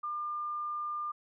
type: tone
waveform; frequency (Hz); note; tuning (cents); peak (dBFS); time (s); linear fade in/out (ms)
sine; 1200; D6; +37; -33; 0.03-1.12; 10
effects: none